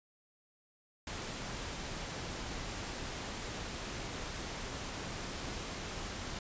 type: noise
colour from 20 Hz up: pink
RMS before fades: -41 dBFS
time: 1.07-6.39 s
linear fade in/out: 2 ms
effects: resampled to 16000 Hz